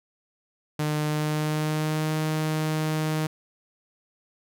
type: tone with pitch glide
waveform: sawtooth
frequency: 151.4 to 155.75 Hz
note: D#3 to D#3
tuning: -47 to +2 cents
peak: -20 dBFS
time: 0.79-3.27 s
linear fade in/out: 5 ms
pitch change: +49 cents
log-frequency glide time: 1.05-2.13 s
effects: none